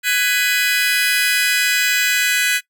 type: chord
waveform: sawtooth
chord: G# minor seventh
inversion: third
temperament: just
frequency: 1495.1 / 1661.2 / 1993.5 / 2492 Hz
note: F#6 / G#6 / B6 / D#7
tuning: +18 / 0 / +16 / +2 cents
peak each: -17 dBFS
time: 0.03-2.61 s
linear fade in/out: 50 ms
effects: noise-tail reverb RT60 0.1 s tail -20 dB re dry